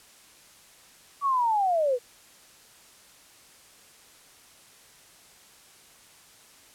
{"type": "linear sweep", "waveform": "sine", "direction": "down", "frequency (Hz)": [1149, 469.1], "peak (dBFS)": -21, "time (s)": [1.21, 1.99], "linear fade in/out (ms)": 50, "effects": ["white hiss -54 dBFS RMS until 6.74 s", "low-pass 11000 Hz 12 dB/octave"]}